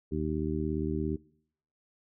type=harmonic tone; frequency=77.4 Hz; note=D#2; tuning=9 cents flat; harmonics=1 / 2 / 3 / 4 / 5; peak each=-35 / -35 / -35 / -35 / -35 dBFS; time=0.11-1.17 s; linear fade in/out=20 ms; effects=noise-tail reverb RT60 0.7 s tail -23 dB re dry